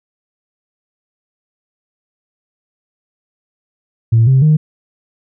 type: tone with pitch steps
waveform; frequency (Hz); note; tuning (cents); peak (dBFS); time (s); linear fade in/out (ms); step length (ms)
sine; 113.9 / 132.36 / 153.8; A#2 / C3 / D#3; -40 / +20 / -20; -5; 4.12-4.57; 10; 150
effects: tanh soft clip ceiling -3 dBFS